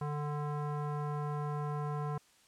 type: tone with low-pass filter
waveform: square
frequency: 147.8 Hz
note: D3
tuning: 11 cents sharp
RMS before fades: -36 dBFS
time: 0.01-2.18 s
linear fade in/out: 5 ms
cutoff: 1100 Hz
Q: 2.6
effects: white hiss -65 dBFS RMS until 2.47 s + low-pass 9000 Hz 12 dB/octave